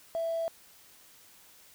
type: tone with hard clipping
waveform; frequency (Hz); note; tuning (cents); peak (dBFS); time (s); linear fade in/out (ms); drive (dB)
triangle; 661; E5; +5; -29; 0.15-0.48; 0; 3
effects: white hiss -57 dBFS RMS until 1.74 s